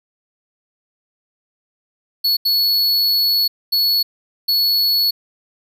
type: tone bursts at uneven times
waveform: square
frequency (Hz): 4397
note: C#8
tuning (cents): -15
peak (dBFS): -14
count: 4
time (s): 2.24-2.37 / 2.45-3.48 / 3.72-4.03 / 4.48-5.11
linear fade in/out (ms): 10
effects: none